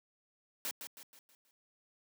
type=noise with echo; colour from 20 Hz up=white; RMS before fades=-38 dBFS; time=0.65-0.71 s; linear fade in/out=0 ms; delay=160 ms; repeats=5; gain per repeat=-7 dB; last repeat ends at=1.51 s; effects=high-pass 200 Hz 12 dB/octave